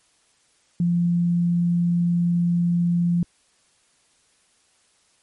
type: tone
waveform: sine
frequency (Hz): 172.9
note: F3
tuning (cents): -17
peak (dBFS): -17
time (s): 0.8-3.23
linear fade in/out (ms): 2
effects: white hiss -62 dBFS RMS until 5.22 s + MP3 48 kbps